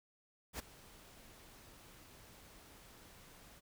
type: noise with ADSR envelope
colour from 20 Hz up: pink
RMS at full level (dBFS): -41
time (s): 0.53-3.61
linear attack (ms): 62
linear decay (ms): 12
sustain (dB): -18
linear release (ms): 33
effects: none